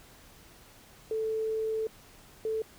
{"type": "tone pair in turn", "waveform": "sine", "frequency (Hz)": [440.4, 440.4], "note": ["A4", "A4"], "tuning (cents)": [2, 2], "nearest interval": "unison", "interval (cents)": 0, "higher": "neither", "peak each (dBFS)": -28, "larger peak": "neither", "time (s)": [[1.11, 1.87], [2.45, 2.62]], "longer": "first", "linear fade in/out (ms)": 2, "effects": ["pink hiss -55 dBFS RMS until 2.78 s"]}